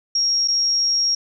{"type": "tone with dropouts", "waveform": "sine", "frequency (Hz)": 5588, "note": "F8", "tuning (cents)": 0, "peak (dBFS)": -16, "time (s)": [0.15, 1.15], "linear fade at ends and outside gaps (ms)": 5, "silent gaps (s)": [0.477, 0.482], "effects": []}